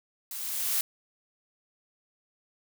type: noise with level ramp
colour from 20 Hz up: blue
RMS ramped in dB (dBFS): -38 to -26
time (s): 0.31-0.81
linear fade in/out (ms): 2
effects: none